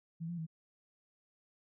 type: tone with pitch steps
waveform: sine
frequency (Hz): 164.7 / 172.8 / 161.1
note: E3 / F3 / E3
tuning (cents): -1 / -18 / -39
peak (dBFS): -37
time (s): 0.2-0.467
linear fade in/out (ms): 20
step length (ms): 89
effects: none